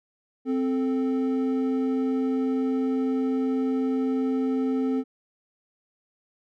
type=tone pair together; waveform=triangle; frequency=261.2 / 439.3 Hz; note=C4 / A4; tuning=-3 / -3 cents; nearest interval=major sixth; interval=900 cents; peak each=-21 / -28 dBFS; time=0.45-5.04 s; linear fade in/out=50 ms; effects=none